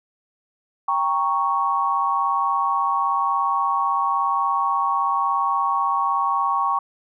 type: chord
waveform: sine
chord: G diminished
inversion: none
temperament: equal with one note detuned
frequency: 791.3 / 932.3 / 1108.7 Hz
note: G5 / Bb5 / Db6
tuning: +16 / 0 / 0 cents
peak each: -25 / -25 / -20 dBFS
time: 0.88-6.79 s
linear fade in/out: 5 ms
effects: none